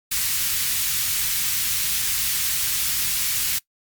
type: band-stop noise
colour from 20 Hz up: white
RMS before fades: -23 dBFS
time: 0.11-3.59 s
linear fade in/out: 10 ms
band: 130 to 1900 Hz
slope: 12 dB/octave
effects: noise-tail reverb RT60 0.1 s tail -21 dB re dry + Opus 48 kbps